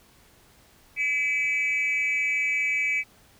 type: tone with amplitude modulation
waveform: sine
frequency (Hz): 2296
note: D7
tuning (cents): -40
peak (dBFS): -17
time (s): 0.96-3.04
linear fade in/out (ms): 50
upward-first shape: sine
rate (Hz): 275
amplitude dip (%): 90
effects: tanh soft clip ceiling -17 dBFS + pink hiss -57 dBFS RMS until 3.39 s